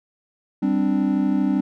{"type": "chord", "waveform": "triangle", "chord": "G suspended fourth", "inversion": "none", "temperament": "just", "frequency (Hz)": [196, 261.3, 294], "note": ["G3", "C4", "D4"], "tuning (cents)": [0, -2, 2], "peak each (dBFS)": -20, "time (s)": [0.62, 1.61], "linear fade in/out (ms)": 10, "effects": []}